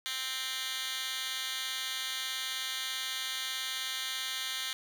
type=tone with high-pass filter; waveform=10% pulse; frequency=261.6 Hz; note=C4; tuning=in tune; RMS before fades=-36 dBFS; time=0.06-4.73 s; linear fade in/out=0 ms; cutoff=2700 Hz; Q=3.2; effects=none